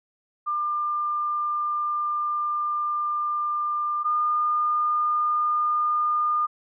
sine tone pair in turn, 1197 / 1213 Hz, D6 / D#6, +33 / -44 cents, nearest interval unison, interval 23 cents, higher second, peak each -23 / -20 dBFS, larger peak second, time 0.46-4.04 / 4.04-6.47 s, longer first, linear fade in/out 20 ms, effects none

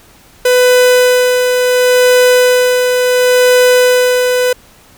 45% pulse tone with tremolo, 499.2 Hz, B4, 19 cents sharp, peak -5 dBFS, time 0.45-4.53 s, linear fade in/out 5 ms, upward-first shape sine, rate 0.71 Hz, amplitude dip 40%, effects pink hiss -43 dBFS RMS until 4.97 s

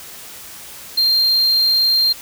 triangle tone, 4186 Hz, C8, in tune, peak -11 dBFS, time 0.97-2.13 s, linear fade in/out 10 ms, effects white hiss -36 dBFS RMS until 2.21 s

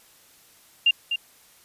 sine tone with echo, 2794 Hz, F7, in tune, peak -14 dBFS, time 0.86-0.91 s, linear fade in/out 5 ms, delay 250 ms, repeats 1, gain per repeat -8 dB, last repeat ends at 1.16 s, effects white hiss -55 dBFS RMS until 1.64 s + resampled to 32000 Hz

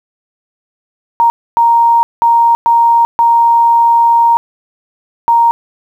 sine tone bursts at uneven times, 932.3 Hz, A#5, in tune, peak -5 dBFS, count 6, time 1.2-1.3 / 1.57-2.03 / 2.22-2.55 / 2.66-3.05 / 3.19-4.37 / 5.28-5.51 s, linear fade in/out 0 ms, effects 7-bit

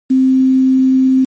sine tone with quantisation, 261.6 Hz, C4, in tune, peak -7 dBFS, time 0.1-1.25 s, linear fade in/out 10 ms, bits 6, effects MP3 32 kbps

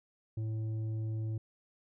sine tone with tanh clipping, 110 Hz, A2, in tune, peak -34 dBFS, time 0.37-1.38 s, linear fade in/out 5 ms, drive 7 dB, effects none

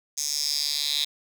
10% pulse tone with high-pass filter sweep, 146.4 Hz, D3, 5 cents flat, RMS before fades -27 dBFS, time 0.17-1.05 s, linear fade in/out 10 ms, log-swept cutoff 6100 to 3800 Hz, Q 5.7, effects none

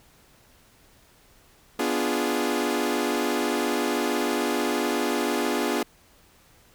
sawtooth chord, B diminished seventh, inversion none, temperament equal, 246.9 / 293.7 / 349.2 / 415.3 Hz, B3 / D4 / F4 / Ab4, 0 / 0 / 0 / 0 cents, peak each -25 dBFS, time 1.79-5.83 s, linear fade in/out 5 ms, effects pink hiss -57 dBFS RMS until 6.74 s

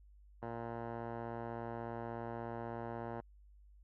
10% pulse tone with low-pass filter, 116.54 Hz, A#2, in tune, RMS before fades -43 dBFS, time 0.42-3.21 s, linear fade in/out 10 ms, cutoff 1100 Hz, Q 3.9, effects added 50 Hz sine -58 dBFS peak until 3.83 s

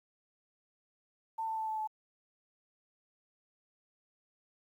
sine tone with pitch steps, 894 / 886.8 / 879.7 / 872.6 / 865.5 Hz, A5 / A5 / A5 / A5 / A5, +27 / +13 / -1 / -15 / -29 cents, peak -33 dBFS, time 1.38-1.875 s, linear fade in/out 10 ms, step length 99 ms, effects 11-bit

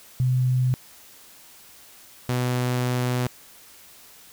sine / sawtooth tone pair in turn, 127.2 / 124.58 Hz, C3 / B2, -48 / +15 cents, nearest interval unison, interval 37 cents, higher first, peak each -18 dBFS, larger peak neither, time 0.2-0.74 / 2.29-3.27 s, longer second, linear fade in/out 0 ms, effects white hiss -49 dBFS RMS until 4.32 s

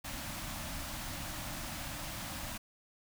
pink band-stop noise, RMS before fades -41 dBFS, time 0.04-2.58 s, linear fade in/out 10 ms, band 330 to 540 Hz, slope 96 dB/octave, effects none

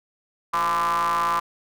square ring-modulated tone, 82.41 Hz, E2, in tune, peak -18 dBFS, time 0.53-1.4 s, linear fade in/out 10 ms, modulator 1100 Hz, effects none

